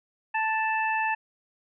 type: harmonic tone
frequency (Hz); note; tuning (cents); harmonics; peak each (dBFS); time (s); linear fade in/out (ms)
880; A5; 0; 1 / 2 / 3; -26 / -29 / -31; 0.34-1.15; 10
effects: none